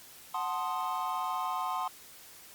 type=chord; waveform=triangle; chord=F# diminished seventh; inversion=none; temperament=equal; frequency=740 / 880 / 1046.5 / 1244.5 Hz; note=F#5 / A5 / C6 / Eb6; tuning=0 / 0 / 0 / 0 cents; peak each=-35 / -36 / -32 / -37 dBFS; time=0.34-1.88 s; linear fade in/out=5 ms; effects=white hiss -52 dBFS RMS until 2.54 s + Opus 48 kbps